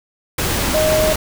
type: tone in noise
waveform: sine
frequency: 622.3 Hz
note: D#5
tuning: in tune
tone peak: -14 dBFS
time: 0.74-1.13 s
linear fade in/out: 5 ms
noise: pink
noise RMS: -19 dBFS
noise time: 0.38-1.16 s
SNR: +2 dB
effects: none